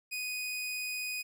sawtooth tone, 2489 Hz, D#7, in tune, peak -31 dBFS, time 0.11-1.23 s, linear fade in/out 20 ms, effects none

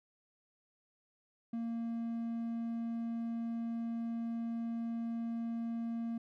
triangle tone, 230.9 Hz, A#3, 16 cents flat, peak -33 dBFS, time 1.53-6.18 s, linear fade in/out 5 ms, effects none

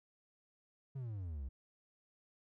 triangle exponential sweep, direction down, 140 to 61.74 Hz, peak -38 dBFS, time 0.95-1.49 s, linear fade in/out 10 ms, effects none

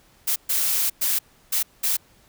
blue noise bursts at uneven times, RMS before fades -22 dBFS, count 5, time 0.27-0.36 / 0.49-0.9 / 1.01-1.19 / 1.52-1.63 / 1.83-1.97 s, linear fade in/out 10 ms, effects pink hiss -57 dBFS RMS until 2.28 s

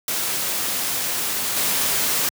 white noise with level steps, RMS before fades -24 / -21 dBFS, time 0.08-2.29 s, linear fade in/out 2 ms, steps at 1.56 s, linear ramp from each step 5 ms, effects high-pass 100 Hz 12 dB/octave

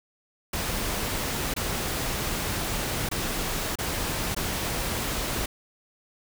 pink noise with dropouts, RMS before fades -29 dBFS, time 0.53-5.46 s, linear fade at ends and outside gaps 5 ms, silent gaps 1.54-1.563 / 3.09-3.113 / 3.756-3.786 / 4.348-4.364 s, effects none

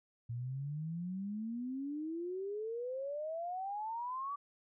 sine exponential sweep, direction up, 115.4 to 1161 Hz, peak -37 dBFS, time 0.29-4.36 s, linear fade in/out 10 ms, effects none

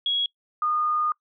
sine tone pair in turn, 3322 / 1223.7 Hz, G#7 / D#6, 0 / -29 cents, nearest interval octave + perfect fourth, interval 1729 cents, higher first, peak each -21 dBFS, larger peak neither, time 0.06-0.26 / 0.62-1.12 s, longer second, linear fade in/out 2 ms, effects noise-tail reverb RT60 0.1 s tail -24 dB re dry

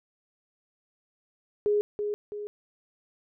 sine tone with echo, 415.3 Hz, G#4, in tune, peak -21 dBFS, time 1.66-1.81 s, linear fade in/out 0 ms, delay 330 ms, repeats 2, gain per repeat -6 dB, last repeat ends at 2.47 s, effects none

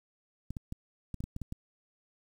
clicks, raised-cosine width 5 ms, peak -25 dBFS, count 9, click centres 0.506 / 0.568 / 0.724 / 1.143 / 1.205 / 1.24 / 1.364 / 1.417 / 1.524 s, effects 9-bit

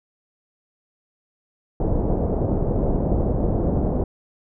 pink low-pass noise, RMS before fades -21 dBFS, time 1.8-4.04 s, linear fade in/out 2 ms, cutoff 640 Hz, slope 24 dB/octave, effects none

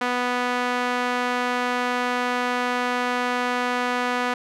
sawtooth tone with band-pass filter, 246.9 Hz, B3, in tune, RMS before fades -24 dBFS, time 0.01-4.34 s, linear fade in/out 5 ms, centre 1400 Hz, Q 0.84, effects none

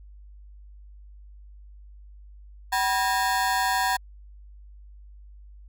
30% pulse ring-modulated tone, 867 Hz, A5, 26 cents flat, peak -16 dBFS, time 2.72-3.97 s, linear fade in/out 10 ms, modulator 106 Hz, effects added 50 Hz sine -44 dBFS peak until 5.68 s

